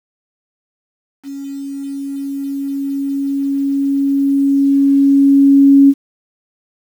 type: tone with level ramp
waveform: sine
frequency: 277.2 Hz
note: C#4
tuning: in tune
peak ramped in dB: -24 to -3 dBFS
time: 1.23-5.94 s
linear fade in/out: 50 ms
effects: 7-bit